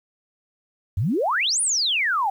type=exponential two-way sweep; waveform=sine; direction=up then down; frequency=82.8 to 9956 to 753 Hz; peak=-19 dBFS; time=0.97-2.3 s; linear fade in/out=5 ms; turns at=1.61 s; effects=9-bit